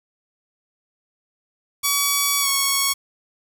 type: tone with pitch glide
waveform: 5% pulse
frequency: 1135 to 1106.5 Hz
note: C#6 to C#6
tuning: +41 to -3 cents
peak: -6 dBFS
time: 1.83-2.94 s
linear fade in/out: 20 ms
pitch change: -44 cents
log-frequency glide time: 2.4-2.48 s
effects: 7-bit